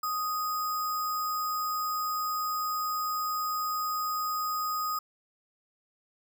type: tone with sample-and-hold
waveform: sine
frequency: 1244.5 Hz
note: D#6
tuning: in tune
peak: -28 dBFS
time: 0.03-4.99 s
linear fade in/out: 5 ms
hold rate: 6300 Hz
effects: none